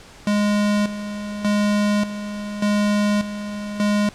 square tone with tremolo, 206.9 Hz, G#3, 6 cents flat, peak -17 dBFS, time 0.27-4.09 s, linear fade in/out 2 ms, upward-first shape square, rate 0.85 Hz, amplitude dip 70%, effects pink hiss -44 dBFS RMS until 4.14 s + low-pass 8000 Hz 12 dB/octave

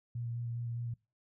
sine tone with vibrato, 118.3 Hz, A#2, 26 cents sharp, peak -35 dBFS, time 0.15-0.94 s, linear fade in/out 5 ms, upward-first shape square, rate 4.9 Hz, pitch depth 13 cents each way, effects noise-tail reverb RT60 0.3 s tail -24 dB re dry

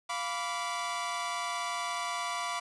sawtooth chord, B diminished, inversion second, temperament equal with one note detuned, 698.5 / 987.8 / 1158.5 Hz, F5 / B5 / D6, 0 / 0 / -24 cents, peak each -34 / -33 / -32 dBFS, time 0.09-2.6 s, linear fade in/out 10 ms, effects resampled to 22050 Hz + 9-bit

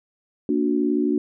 sine chord, Bb augmented, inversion none, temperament just, 233.1 / 291.4 / 364.2 Hz, Bb3 / D4 / F#4, 0 / -13 / -27 cents, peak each -24 / -21 / -24 dBFS, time 0.49-1.18 s, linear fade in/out 2 ms, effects none

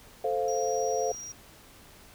sine chord, F major, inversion first, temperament equal, 440 / 523.3 / 698.5 Hz, A4 / C5 / F5, 0 / 0 / 0 cents, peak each -30 dBFS, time 0.24-1.12 s, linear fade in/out 5 ms
triangle tone, 5710 Hz, F8, 37 cents sharp, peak -37 dBFS, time 0.48-1.32 s, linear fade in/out 2 ms
click, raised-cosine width 1 ms, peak -37 dBFS, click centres 1.147 s
effects pink hiss -53 dBFS RMS until 2.14 s

